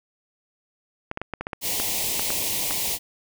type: clicks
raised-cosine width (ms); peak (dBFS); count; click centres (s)
0.5; -14; 11; 1.114 / 1.174 / 1.216 / 1.337 / 1.41 / 1.469 / 1.532 / 1.8 / 2.195 / 2.304 / 2.709
type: band-stop noise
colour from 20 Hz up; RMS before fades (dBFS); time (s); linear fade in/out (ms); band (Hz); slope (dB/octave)
white; -26; 1.61-2.99; 50; 1000 to 2000; 48
effects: none